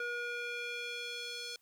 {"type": "tone with band-pass filter sweep", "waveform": "square", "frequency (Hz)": 479.5, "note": "A#4", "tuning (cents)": 49, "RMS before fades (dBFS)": -40, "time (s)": [0, 1.56], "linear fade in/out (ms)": 2, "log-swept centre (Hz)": [1500, 4600], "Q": 1.7, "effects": ["white hiss -72 dBFS RMS until 1.61 s"]}